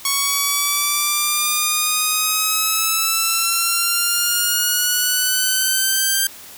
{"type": "exponential sweep", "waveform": "5% pulse", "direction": "up", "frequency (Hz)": [1108.7, 1584], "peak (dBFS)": -5, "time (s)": [0.05, 6.27], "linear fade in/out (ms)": 2, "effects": ["white hiss -39 dBFS RMS until 6.57 s"]}